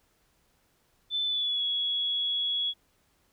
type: tone with pitch glide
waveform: sine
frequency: 3520 to 3355 Hz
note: A7 to G#7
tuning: 0 to +17 cents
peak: -26 dBFS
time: 1.1-2.74 s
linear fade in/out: 50 ms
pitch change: -83 cents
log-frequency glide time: 1.25-1.63 s
effects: pink hiss -69 dBFS RMS until 3.32 s